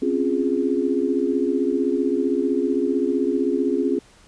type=chord; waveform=sine; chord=Db major seventh; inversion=third; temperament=equal; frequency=261.6 / 277.2 / 349.2 / 415.3 Hz; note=C4 / Db4 / F4 / Ab4; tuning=0 / 0 / 0 / 0 cents; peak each=-24 dBFS; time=0.02-3.99 s; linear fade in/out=5 ms; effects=pink hiss -52 dBFS RMS until 4.27 s + resampled to 22050 Hz